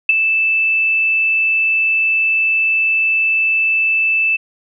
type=tone with ADSR envelope; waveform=sine; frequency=2637 Hz; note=E7; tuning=in tune; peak=-5 dBFS; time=0.09-4.37 s; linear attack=4 ms; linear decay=20 ms; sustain=-7 dB; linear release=16 ms; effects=none